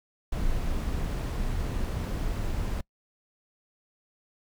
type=noise; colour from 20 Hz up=brown; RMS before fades=-29 dBFS; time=0.32-2.81 s; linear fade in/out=5 ms; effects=noise-tail reverb RT60 0.1 s tail -25 dB re dry